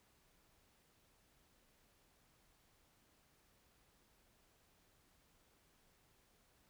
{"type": "silence", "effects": ["pink hiss -73 dBFS RMS until 6.69 s"]}